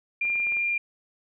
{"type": "tone", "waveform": "sine", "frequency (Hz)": 2396, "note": "D7", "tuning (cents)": 34, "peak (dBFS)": -23, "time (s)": [0.21, 0.78], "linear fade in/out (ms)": 5}
{"type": "clicks", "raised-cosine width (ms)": 0.5, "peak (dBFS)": -30, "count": 7, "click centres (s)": [0.252, 0.301, 0.356, 0.401, 0.469, 0.522, 0.569]}
{"effects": []}